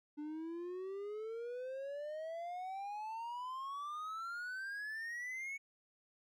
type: exponential sweep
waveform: triangle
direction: up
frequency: 293.7 to 2235 Hz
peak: -39 dBFS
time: 0.17-5.58 s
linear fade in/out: 20 ms
effects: none